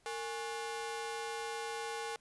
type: ring-modulated tone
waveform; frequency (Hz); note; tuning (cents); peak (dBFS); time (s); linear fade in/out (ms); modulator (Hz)
sawtooth; 643; E5; -43; -31; 0.06-2.16; 0; 186
effects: pink hiss -69 dBFS RMS until 2.2 s + resampled to 24000 Hz